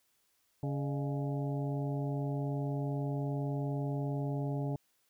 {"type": "harmonic tone with a mistuned harmonic", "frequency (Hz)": 140.2, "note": "C#3", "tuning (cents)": 20, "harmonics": [1, 2, 3, 4, 5, 6], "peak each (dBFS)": [-33, -39, -43, -45, -47, -49], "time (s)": [0.63, 4.76], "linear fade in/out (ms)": 2, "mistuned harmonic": 4, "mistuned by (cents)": 120, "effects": ["white hiss -74 dBFS RMS until 5.09 s"]}